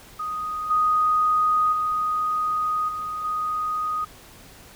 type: tone with level steps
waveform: sine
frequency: 1244.5 Hz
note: D#6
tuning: in tune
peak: -26 / -17 / -21 / -27 / -23 dBFS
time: 0.19-4.05 s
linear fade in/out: 10 ms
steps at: 0.7 / 1.72 / 2.88 / 3.24 s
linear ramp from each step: 10 ms
effects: pink hiss -47 dBFS RMS until 4.75 s